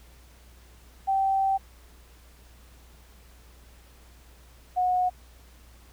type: tone pair in turn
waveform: sine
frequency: 776 / 729.1 Hz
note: G5 / F#5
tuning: -18 / -26 cents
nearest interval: minor second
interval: 108 cents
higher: first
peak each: -21 dBFS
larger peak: neither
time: 1.07-1.58 / 4.76-5.1 s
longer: first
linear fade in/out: 20 ms
effects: added 60 Hz sine -51 dBFS peak until 5.92 s + pink hiss -57 dBFS RMS until 5.92 s